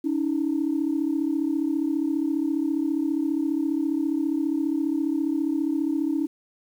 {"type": "tone pair together", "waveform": "sine", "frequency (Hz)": [284.2, 319], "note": ["C#4", "D#4"], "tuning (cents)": [43, 43], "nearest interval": "major second", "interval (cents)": 200, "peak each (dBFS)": -24, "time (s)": [0.04, 6.27], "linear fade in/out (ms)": 10, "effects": ["tanh soft clip ceiling -15 dBFS", "9-bit"]}